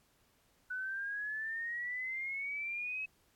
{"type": "exponential sweep", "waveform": "sine", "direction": "up", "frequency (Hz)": [1486, 2577], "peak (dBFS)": -36, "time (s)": [0.7, 3.06], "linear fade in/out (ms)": 10, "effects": ["pink hiss -71 dBFS RMS until 3.35 s", "AAC 64 kbps"]}